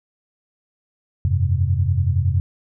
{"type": "chord", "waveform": "sine", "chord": "F suspended second", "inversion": "none", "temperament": "equal", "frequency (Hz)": [87.31, 98, 130.81], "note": ["F2", "G2", "C3"], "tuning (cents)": [0, 0, 0], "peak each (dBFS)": [-19, -20, -22], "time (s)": [1.25, 2.4], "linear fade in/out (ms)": 0, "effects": []}